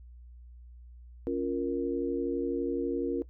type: chord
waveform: sine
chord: Bb minor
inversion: first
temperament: equal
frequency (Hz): 277.2 / 349.2 / 466.2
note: Db4 / F4 / Bb4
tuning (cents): 0 / 0 / 0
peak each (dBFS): -32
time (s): 1.27-3.22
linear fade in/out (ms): 0
effects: noise-tail reverb RT60 0.1 s tail -18 dB re dry + added 60 Hz sine -47 dBFS peak until 3.29 s